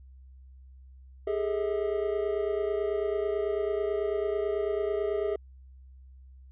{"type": "tone cluster", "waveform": "triangle", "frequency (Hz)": [404.8, 433.9, 641], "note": ["G#4", "A4", "E5"], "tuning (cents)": [-44, -24, -49], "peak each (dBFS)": [-27, -30, -32], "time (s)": [1.27, 5.36], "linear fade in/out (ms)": 5, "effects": ["added 65 Hz sine -48 dBFS peak until 6.51 s", "resampled to 8000 Hz"]}